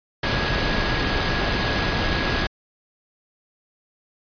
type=tone in noise; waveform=sine; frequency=1661.2 Hz; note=G#6; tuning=in tune; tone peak=-30 dBFS; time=0.23-2.47 s; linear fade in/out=5 ms; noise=pink; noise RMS=-22 dBFS; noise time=0.23-2.47 s; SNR=-11 dB; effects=resampled to 11025 Hz